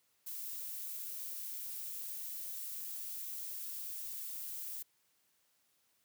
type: noise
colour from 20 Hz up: violet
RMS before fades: -43 dBFS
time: 0.26-4.83 s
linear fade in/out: 10 ms
effects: white hiss -75 dBFS RMS until 6.04 s + high-pass 80 Hz 12 dB/octave